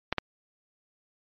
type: clicks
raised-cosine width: 0.3 ms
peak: -9 dBFS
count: 2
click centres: 0.126 / 0.183 s
effects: low-pass 4000 Hz 12 dB/octave + MP3 48 kbps